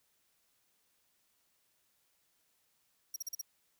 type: tone bursts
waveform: sawtooth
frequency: 5660 Hz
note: F8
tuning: 22 cents sharp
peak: -34 dBFS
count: 5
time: 3.14-3.414 s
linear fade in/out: 5 ms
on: 22 ms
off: 41 ms
effects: white hiss -75 dBFS RMS until 3.79 s